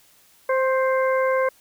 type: harmonic tone with a mistuned harmonic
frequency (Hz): 523.3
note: C5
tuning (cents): 0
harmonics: 1 / 2 / 3 / 4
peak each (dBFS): -19 / -25 / -29 / -31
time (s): 0.49-1.49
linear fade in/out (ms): 5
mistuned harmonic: 2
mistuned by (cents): +16
effects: white hiss -56 dBFS RMS until 1.6 s